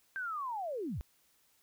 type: linear sweep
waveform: sine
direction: down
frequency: 1586 to 42.97 Hz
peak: -35 dBFS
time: 0.16-1.01 s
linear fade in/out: 0 ms
effects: white hiss -70 dBFS RMS until 1.62 s